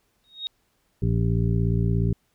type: tone with exponential growth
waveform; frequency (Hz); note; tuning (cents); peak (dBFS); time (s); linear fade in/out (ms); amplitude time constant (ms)
sine; 3746; A#7; +8; -24; 0.24-0.47; 0; 48
type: harmonic tone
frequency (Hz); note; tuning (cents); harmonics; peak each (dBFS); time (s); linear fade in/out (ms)
57; A#1; -38; 1 / 2 / 3 / 4 / 5 / 7; -26 / -22 / -25 / -39 / -35 / -33; 1.02-2.13; 5
effects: pink hiss -69 dBFS RMS until 2.34 s